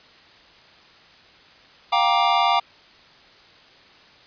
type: chord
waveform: square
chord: G minor seventh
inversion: third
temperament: just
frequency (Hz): 705.6 / 784 / 940.8 / 1176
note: F5 / G5 / Bb5 / D6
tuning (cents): +18 / 0 / +16 / +2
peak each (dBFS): -23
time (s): 1.92-2.6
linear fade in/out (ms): 10
effects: white hiss -50 dBFS RMS until 4.26 s + resampled to 11025 Hz